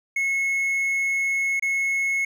triangle tone with dropouts, 2182 Hz, C#7, 28 cents flat, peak -19 dBFS, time 0.16-2.25 s, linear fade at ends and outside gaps 5 ms, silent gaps 1.597-1.623 s, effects none

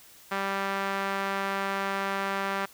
sawtooth tone with band-pass filter, 196 Hz, G3, in tune, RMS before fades -30 dBFS, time 0.31-2.66 s, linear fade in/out 10 ms, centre 1400 Hz, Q 1.1, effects white hiss -53 dBFS RMS until 2.73 s

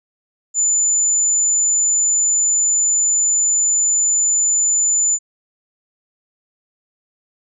sine tone, 7030 Hz, A8, 2 cents flat, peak -13 dBFS, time 0.54-5.19 s, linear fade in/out 50 ms, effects none

